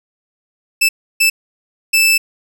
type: tone bursts at uneven times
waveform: sawtooth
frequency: 2637 Hz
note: E7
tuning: in tune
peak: -6 dBFS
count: 3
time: 0.81-0.89 / 1.2-1.3 / 1.93-2.18 s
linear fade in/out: 10 ms
effects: none